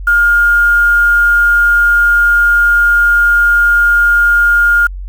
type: tone with quantisation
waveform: sine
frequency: 1415 Hz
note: F6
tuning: 22 cents sharp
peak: -6 dBFS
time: 0.07-4.87 s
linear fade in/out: 5 ms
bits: 5
effects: added 46 Hz sine -21 dBFS peak until 5.08 s